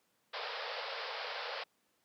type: band-pass noise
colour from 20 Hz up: pink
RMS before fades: -41 dBFS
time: 0.33-1.64 s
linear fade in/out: 10 ms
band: 450 to 5100 Hz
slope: 96 dB/octave
effects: pink hiss -75 dBFS RMS until 2.04 s + high-pass 200 Hz 12 dB/octave